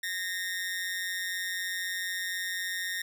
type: tone with amplitude modulation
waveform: sawtooth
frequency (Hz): 1843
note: A#6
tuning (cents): -20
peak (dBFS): -25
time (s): 0.03-3.02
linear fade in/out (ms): 5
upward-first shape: sine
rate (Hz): 184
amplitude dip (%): 65
effects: none